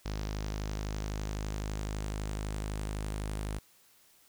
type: tone with low-pass filter sweep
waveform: sawtooth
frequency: 51.91 Hz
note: G#1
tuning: in tune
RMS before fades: -36 dBFS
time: 0.05-3.59 s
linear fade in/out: 10 ms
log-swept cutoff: 5500 to 10000 Hz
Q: 2.5
effects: white hiss -63 dBFS RMS until 4.28 s

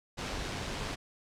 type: noise with amplitude modulation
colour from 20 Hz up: pink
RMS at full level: -35 dBFS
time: 0.17-0.96 s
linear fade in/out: 20 ms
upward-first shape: sine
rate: 100 Hz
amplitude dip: 30%
effects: low-pass 6000 Hz 12 dB/octave

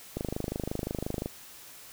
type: click train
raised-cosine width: 2 ms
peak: -18 dBFS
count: 29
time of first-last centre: 0.17-1.259 s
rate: 25.7 Hz
effects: white hiss -49 dBFS RMS until 1.92 s

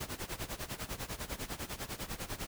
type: noise with tremolo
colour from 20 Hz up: pink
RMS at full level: -38 dBFS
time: 0-2.47 s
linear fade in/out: 10 ms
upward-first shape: sine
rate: 10 Hz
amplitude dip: 85%
effects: none

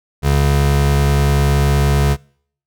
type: tone pair together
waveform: square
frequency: 70.34 / 140.8 Hz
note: C#2 / C#3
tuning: +26 / +27 cents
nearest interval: octave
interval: 1201 cents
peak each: -15 dBFS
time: 0.22-2.17 s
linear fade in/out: 50 ms
effects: noise-tail reverb RT60 0.6 s tail -26 dB re dry

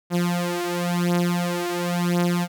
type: beating tone pair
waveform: sawtooth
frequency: 174.61 / 175.56 Hz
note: F3 / F3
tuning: 0 / +9 cents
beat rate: 0.95 Hz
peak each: -20 dBFS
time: 0.1-2.48 s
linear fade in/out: 50 ms
effects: none

